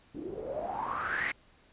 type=noise with low-pass filter sweep; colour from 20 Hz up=white; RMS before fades=-35 dBFS; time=0.14-1.32 s; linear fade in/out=10 ms; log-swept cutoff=290 to 2200 Hz; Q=9; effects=pink hiss -62 dBFS RMS until 1.72 s + resampled to 8000 Hz